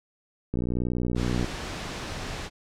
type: click train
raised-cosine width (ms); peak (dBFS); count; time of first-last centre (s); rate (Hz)
3; -15; 56; 0.54-1.445; 60.8
type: noise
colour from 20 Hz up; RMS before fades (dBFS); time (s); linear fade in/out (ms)
pink; -34; 1.15-2.5; 50
effects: low-pass 6000 Hz 12 dB/octave